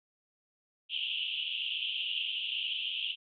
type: band-pass noise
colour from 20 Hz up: white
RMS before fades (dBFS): -35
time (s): 0.89-3.16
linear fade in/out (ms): 50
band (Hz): 2700 to 3300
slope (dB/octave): 96
effects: none